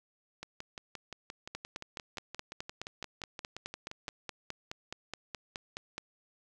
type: two click trains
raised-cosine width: 0.2 ms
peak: -24 / -21 dBFS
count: 22 / 22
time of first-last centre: 0.43-4.089 / 1.55-5.98 s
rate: 5.74 / 4.74 Hz
effects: none